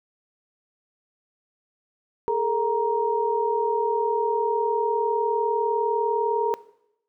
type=tone cluster; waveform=sine; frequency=419.2 / 459.1 / 937 Hz; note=G#4 / A#4 / A#5; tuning=+16 / -26 / +9 cents; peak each=-25 dBFS; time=2.28-6.54 s; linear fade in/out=0 ms; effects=noise-tail reverb RT60 0.8 s tail -18 dB re dry